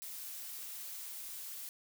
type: noise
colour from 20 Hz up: blue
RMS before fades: -45 dBFS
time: 0.02-1.69 s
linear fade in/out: 0 ms
effects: none